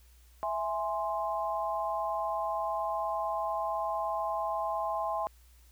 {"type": "chord", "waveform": "sine", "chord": "E augmented", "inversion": "none", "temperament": "equal", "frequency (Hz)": [659.3, 830.6, 1046.5], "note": ["E5", "G#5", "B#5"], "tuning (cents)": [0, 0, 0], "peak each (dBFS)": -34, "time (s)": [0.43, 5.27], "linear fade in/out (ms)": 0, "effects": ["added 60 Hz sine -56 dBFS peak until 5.71 s", "white hiss -65 dBFS RMS until 5.71 s"]}